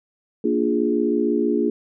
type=chord; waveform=sine; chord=Bb dominant seventh; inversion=none; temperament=equal; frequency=233.1 / 293.7 / 349.2 / 415.3 Hz; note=Bb3 / D4 / F4 / Ab4; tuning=0 / 0 / 0 / 0 cents; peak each=-23 dBFS; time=0.44-1.7 s; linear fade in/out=5 ms; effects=none

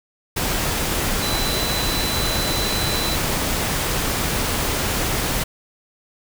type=tone in noise; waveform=sine; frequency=4001 Hz; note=B7; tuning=22 cents sharp; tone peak=-26 dBFS; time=1.22-3.16 s; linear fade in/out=10 ms; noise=pink; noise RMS=-22 dBFS; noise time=0.36-5.44 s; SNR=-7 dB; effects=none

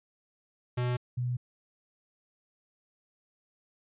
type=tone pair in turn; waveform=square / sine; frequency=123.47 / 123.47 Hz; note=B2 / B2; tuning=0 / 0 cents; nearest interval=unison; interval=0 cents; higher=neither; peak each=-28 dBFS; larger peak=neither; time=0.77-0.97 / 1.17-1.37 s; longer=neither; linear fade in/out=10 ms; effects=resampled to 8000 Hz

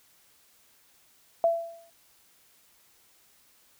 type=tone with exponential decay; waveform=sine; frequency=671 Hz; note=E5; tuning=31 cents sharp; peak=-17 dBFS; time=1.44-1.9 s; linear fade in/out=1 ms; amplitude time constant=98 ms; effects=white hiss -62 dBFS RMS until 3.79 s

